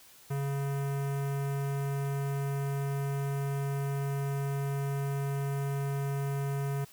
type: tone with notch filter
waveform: square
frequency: 139.3 Hz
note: C#3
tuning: 9 cents sharp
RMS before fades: -32 dBFS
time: 0.3-6.85 s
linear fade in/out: 10 ms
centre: 4100 Hz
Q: 0.57
effects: white hiss -56 dBFS RMS until 6.92 s